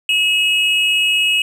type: tone pair together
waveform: triangle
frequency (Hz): 2580 / 2896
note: E7 / F#7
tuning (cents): -38 / -38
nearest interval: major second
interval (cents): 200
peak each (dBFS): -14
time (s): 0.09-1.42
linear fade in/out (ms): 2
effects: none